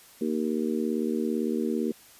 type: harmonic tone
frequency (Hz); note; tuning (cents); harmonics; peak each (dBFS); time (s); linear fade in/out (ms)
77.78; D#2; 0; 3 / 4 / 5 / 6; -28 / -31 / -31 / -35; 0.21-1.92; 5
effects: white hiss -53 dBFS RMS until 2.19 s + resampled to 32000 Hz